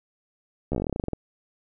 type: slowing click train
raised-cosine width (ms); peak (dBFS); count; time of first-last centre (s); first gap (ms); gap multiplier
2; -14; 16; 0.72-1.133; 13; 1.1
effects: none